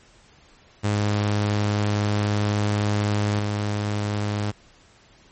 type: tone with level steps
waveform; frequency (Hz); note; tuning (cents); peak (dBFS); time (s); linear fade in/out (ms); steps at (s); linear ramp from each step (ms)
sawtooth; 103.83; G#2; 0; -16 / -19; 0.83-4.52; 20; 3.39; 5
effects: pink hiss -54 dBFS RMS until 5.31 s + MP3 32 kbps